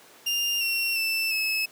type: tone with pitch steps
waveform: 30% pulse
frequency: 2802 / 2730 / 2660 / 2592 Hz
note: F7 / F7 / E7 / E7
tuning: +5 / -40 / +15 / -30 cents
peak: -21 dBFS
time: 0.26-1.66 s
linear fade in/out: 10 ms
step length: 350 ms
effects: pink hiss -51 dBFS RMS until 1.71 s + high-pass 300 Hz 12 dB/octave